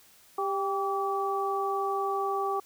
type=tone cluster; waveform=sine; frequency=394.7 / 789 / 1151 Hz; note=G4 / G5 / D6; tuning=+12 / +11 / -35 cents; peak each=-31 dBFS; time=0.38-2.6 s; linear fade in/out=5 ms; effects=white hiss -58 dBFS RMS until 2.65 s